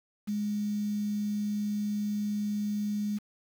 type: tone with quantisation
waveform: sine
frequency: 207.7 Hz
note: G#3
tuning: in tune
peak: -28 dBFS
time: 0.27-3.19 s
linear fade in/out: 20 ms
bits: 8
effects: none